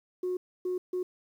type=tone bursts at uneven times; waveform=sine; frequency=364.1 Hz; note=F#4; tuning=28 cents flat; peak=-27 dBFS; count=3; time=0.23-0.37 / 0.65-0.78 / 0.93-1.03 s; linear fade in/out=5 ms; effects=tanh soft clip ceiling -25 dBFS + 10-bit